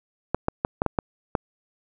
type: clicks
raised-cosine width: 1 ms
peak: -7 dBFS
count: 7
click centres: 0.346 / 0.484 / 0.649 / 0.819 / 0.863 / 0.988 / 1.352 s
effects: none